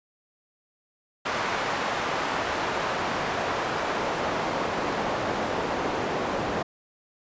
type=noise with band-pass filter sweep; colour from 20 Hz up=pink; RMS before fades=-28 dBFS; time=1.25-6.63 s; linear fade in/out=10 ms; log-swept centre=1100 to 590 Hz; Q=0.77; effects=resampled to 16000 Hz